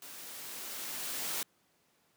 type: noise with level ramp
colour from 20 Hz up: white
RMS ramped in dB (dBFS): -48 to -35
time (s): 0.02-1.43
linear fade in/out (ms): 2
effects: pink hiss -71 dBFS RMS until 2.16 s + high-pass 150 Hz 12 dB/octave